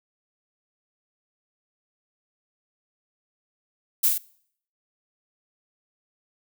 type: noise with echo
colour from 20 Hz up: violet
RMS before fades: -19 dBFS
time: 4.03-4.09 s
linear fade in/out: 10 ms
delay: 46 ms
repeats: 2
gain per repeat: -4 dB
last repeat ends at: 4.182 s
effects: noise-tail reverb RT60 0.6 s tail -22 dB re dry